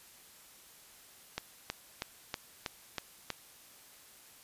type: click train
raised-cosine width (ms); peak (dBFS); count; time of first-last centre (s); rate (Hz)
0.2; -17; 7; 1.38-3.303; 3.12
effects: white hiss -57 dBFS RMS until 4.43 s + resampled to 32000 Hz